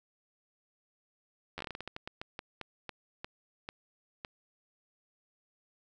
slowing click train, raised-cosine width 0.3 ms, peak -23 dBFS, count 19, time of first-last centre 1.58-4.248 s, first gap 11 ms, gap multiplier 1.26, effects none

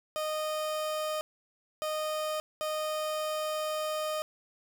30% pulse tone bursts at uneven times, 617 Hz, D#5, 15 cents flat, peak -28 dBFS, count 3, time 0.16-1.21 / 1.82-2.4 / 2.61-4.22 s, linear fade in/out 0 ms, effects 9-bit

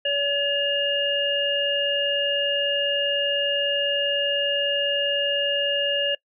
harmonic tone, 567 Hz, C#5, 39 cents sharp, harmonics 1 / 3 / 5, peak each -25 / -29 / -23 dBFS, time 0.05-6.15 s, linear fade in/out 5 ms, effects noise-tail reverb RT60 0.1 s tail -24 dB re dry

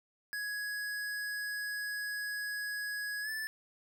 square tone with pitch glide, 1670 to 1751 Hz, G#6 to A6, +9 to -9 cents, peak -36 dBFS, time 0.33-3.47 s, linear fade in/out 0 ms, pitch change +82 cents, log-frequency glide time 3.22-3.3 s, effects none

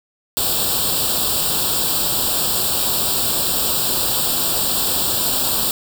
white noise with comb filter, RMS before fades -19 dBFS, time 0.37-5.71 s, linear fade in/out 0 ms, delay 0.24 ms, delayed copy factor +0.9, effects none

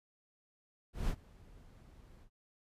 brown noise with ADSR envelope, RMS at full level -33 dBFS, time 0.93-2.3 s, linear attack 160 ms, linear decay 62 ms, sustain -24 dB, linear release 81 ms, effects resampled to 32000 Hz

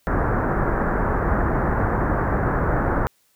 pink low-pass noise, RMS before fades -21 dBFS, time 0.07-3.07 s, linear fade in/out 0 ms, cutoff 1700 Hz, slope 48 dB/octave, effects white hiss -63 dBFS RMS until 3.35 s

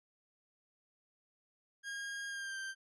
40% pulse tone with pitch glide, 1625 to 1569.6 Hz, G#6 to G6, -38 to +2 cents, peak -39 dBFS, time 1.83-2.75 s, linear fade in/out 50 ms, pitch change -60 cents, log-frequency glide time 2.28-2.57 s, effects resampled to 22050 Hz

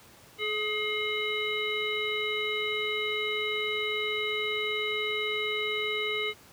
harmonic tone with a mistuned harmonic, 426.1 Hz, G#4, 44 cents sharp, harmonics 1 / 3 / 5 / 7 / 9, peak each -33 / -39 / -31 / -35 / -38 dBFS, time 0.38-6.34 s, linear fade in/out 50 ms, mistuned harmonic 3, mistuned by -31 cents, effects pink hiss -54 dBFS RMS until 6.52 s + high-pass 80 Hz 12 dB/octave

